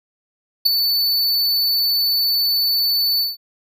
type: tone with ADSR envelope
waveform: square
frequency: 4491 Hz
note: C#8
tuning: 22 cents sharp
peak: -8 dBFS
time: 0.65-3.37 s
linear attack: 15 ms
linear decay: 4 ms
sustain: -8 dB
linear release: 170 ms
effects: none